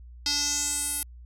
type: tone with band-pass filter sweep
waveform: square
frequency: 289.7 Hz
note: D4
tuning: 24 cents flat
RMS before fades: -28 dBFS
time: 0.26-1.03 s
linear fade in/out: 2 ms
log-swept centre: 4900 to 11000 Hz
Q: 4.5
effects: added 60 Hz sine -43 dBFS peak until 1.25 s